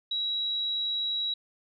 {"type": "tone", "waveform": "sine", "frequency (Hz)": 3877, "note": "B7", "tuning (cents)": -33, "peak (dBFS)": -27, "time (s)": [0.11, 1.34], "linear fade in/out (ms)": 5, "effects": []}